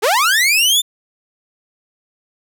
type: linear sweep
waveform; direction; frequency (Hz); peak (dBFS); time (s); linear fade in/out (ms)
sawtooth; up; 370 to 3606; -8; 0.02-0.82; 20
effects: none